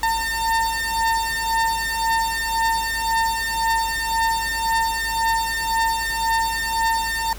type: beating tone pair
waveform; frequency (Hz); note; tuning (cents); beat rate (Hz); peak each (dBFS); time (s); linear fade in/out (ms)
30% pulse; 905 / 906.9; A5 / A#5; +48 / -48; 1.9; -20; 0.03-7.33; 2
effects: added 50 Hz sine -35 dBFS peak until 7.38 s + pink hiss -40 dBFS RMS until 7.38 s